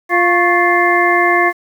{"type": "harmonic tone with a mistuned harmonic", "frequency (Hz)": 349.2, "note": "F4", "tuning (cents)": 0, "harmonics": [1, 2, 3, 5, 6], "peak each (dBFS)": [-16, -16, -16, -16, -16], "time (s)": [0.09, 1.53], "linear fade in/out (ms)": 50, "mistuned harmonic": 3, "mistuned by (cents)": 79, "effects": ["7-bit"]}